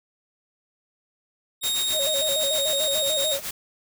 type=tone; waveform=sawtooth; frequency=3729 Hz; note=A#7; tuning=in tune; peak=-20 dBFS; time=1.61-3.38 s; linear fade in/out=50 ms
type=noise with tremolo; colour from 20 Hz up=white; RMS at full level=-30 dBFS; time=1.63-3.51 s; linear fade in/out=5 ms; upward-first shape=sine; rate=7.7 Hz; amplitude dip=70%
type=tone with vibrato; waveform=sine; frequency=587.3 Hz; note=D5; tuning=in tune; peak=-26 dBFS; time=1.92-3.41 s; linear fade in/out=50 ms; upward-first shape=square; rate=6.8 Hz; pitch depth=100 cents each way
effects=none